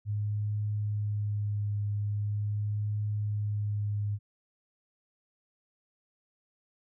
sine tone with vibrato, 104 Hz, G#2, 3 cents sharp, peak -28 dBFS, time 0.05-4.19 s, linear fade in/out 50 ms, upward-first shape triangle, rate 0.42 Hz, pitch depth 17 cents each way, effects none

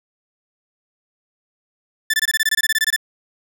sawtooth tone bursts, 1760 Hz, A6, in tune, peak -11 dBFS, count 15, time 2.1-2.963 s, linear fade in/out 5 ms, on 37 ms, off 22 ms, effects none

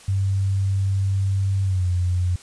sine tone with pitch glide, 97.3 to 89.74 Hz, G2 to F2, -12 to +48 cents, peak -18 dBFS, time 0.08-2.36 s, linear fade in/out 5 ms, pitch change -140 cents, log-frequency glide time 1.63-1.87 s, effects white hiss -46 dBFS RMS until 2.42 s + resampled to 22050 Hz

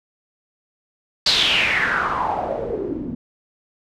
white noise with low-pass filter sweep, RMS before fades -21 dBFS, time 1.26-3.15 s, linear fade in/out 5 ms, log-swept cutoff 4400 to 230 Hz, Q 5.5, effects none

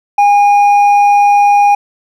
sine tone with hard clipping, 816 Hz, G#5, 31 cents flat, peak -6 dBFS, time 0.18-1.75 s, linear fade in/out 5 ms, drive 4 dB, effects none

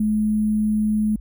sine tone with sample-and-hold, 213.2 Hz, G#3, 46 cents sharp, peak -17 dBFS, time 0-1.16 s, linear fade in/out 5 ms, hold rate 11025 Hz, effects added 50 Hz sine -34 dBFS peak until 1.2 s

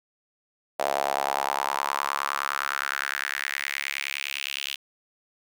sawtooth tone with high-pass filter sweep, 69.7 Hz, C#2, 10 cents sharp, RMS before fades -29 dBFS, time 0.79-4.76 s, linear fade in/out 10 ms, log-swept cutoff 650 to 3000 Hz, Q 3.7, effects none

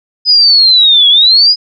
sine linear two-way sweep, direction down then up, 5030 to 3300 to 5030 Hz, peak -3 dBFS, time 0.25-1.56 s, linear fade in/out 50 ms, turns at 1.09 s, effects none

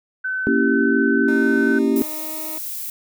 sine tone, 1520 Hz, F#6, 46 cents sharp, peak -21 dBFS, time 0.24-1.79 s, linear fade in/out 10 ms
sine chord, A# diminished seventh, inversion none, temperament equal, 233.1 / 277.2 / 329.6 / 392 Hz, A#3 / C#4 / E4 / G4, 0 / 0 / 0 / 0 cents, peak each -20 / -19 / -24 / -21 dBFS, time 0.47-2.02 s, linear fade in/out 0 ms
20% pulse tone with pitch glide, 306.2 to 314.3 Hz, D#4 to D#4, -28 to +18 cents, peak -28 dBFS, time 1.28-2.58 s, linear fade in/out 2 ms, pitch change +46 cents, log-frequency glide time 1.85-2.44 s
violet noise, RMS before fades -29 dBFS, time 1.96-2.9 s, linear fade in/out 2 ms
effects none

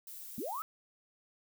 violet noise, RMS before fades -47 dBFS, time 0.07-0.62 s, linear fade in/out 2 ms
sine linear sweep, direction up, 185 to 1333 Hz, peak -36 dBFS, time 0.38-0.62 s, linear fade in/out 0 ms
effects none

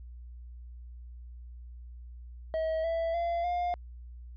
triangle tone with pitch steps, 640 / 661.4 / 683.6 / 706.4 Hz, D#5 / E5 / F5 / F5, +49 / +6 / -37 / +20 cents, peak -26 dBFS, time 2.54-3.74 s, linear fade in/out 0 ms, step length 300 ms, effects added 60 Hz sine -43 dBFS peak until 4.36 s + resampled to 11025 Hz

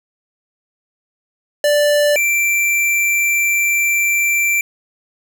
square tone pair in turn, 587.3 / 2349 Hz, D5 / D7, 0 / 0 cents, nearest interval 2 octaves, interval 2400 cents, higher second, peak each -12 / -14 dBFS, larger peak first, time 1.64-2.16 / 2.16-4.61 s, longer second, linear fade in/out 2 ms, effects none

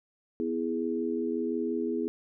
sine chord, E major, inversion second, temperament equal with one note detuned, 248.2 / 329.6 / 415.3 Hz, B3 / E4 / G#4, +9 / 0 / 0 cents, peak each -32 dBFS, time 0.4-2.08 s, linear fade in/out 0 ms, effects none

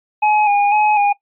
square tone with vibrato, 830.6 Hz, G#5, in tune, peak -12 dBFS, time 0.22-1.13 s, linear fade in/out 10 ms, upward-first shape square, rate 2 Hz, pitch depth 33 cents each way, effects noise-tail reverb RT60 0.1 s tail -19 dB re dry + resampled to 8000 Hz

